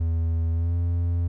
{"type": "tone with pitch glide", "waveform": "triangle", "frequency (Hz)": [82.41, 85.96], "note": ["E2", "F2"], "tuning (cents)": [0, -27], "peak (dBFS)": -19, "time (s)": [0, 1.28], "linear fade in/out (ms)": 10, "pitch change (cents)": 73, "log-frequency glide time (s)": [0.52, 0.75], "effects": []}